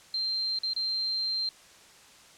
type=tone with dropouts; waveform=sine; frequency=4155 Hz; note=C8; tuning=13 cents flat; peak=-27 dBFS; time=0.14-1.49 s; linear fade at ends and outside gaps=2 ms; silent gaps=0.588-0.633 / 0.734-0.763 s; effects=white hiss -54 dBFS RMS until 2.37 s + low-pass 8000 Hz 12 dB/octave